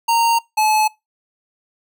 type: tone pair in turn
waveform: square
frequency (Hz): 925 / 860.6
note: A#5 / A5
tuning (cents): -14 / -39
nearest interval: minor second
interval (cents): 125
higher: first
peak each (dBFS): -14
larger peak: neither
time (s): 0.08-0.39 / 0.57-0.88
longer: neither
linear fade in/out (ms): 10
effects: noise-tail reverb RT60 0.2 s tail -23 dB re dry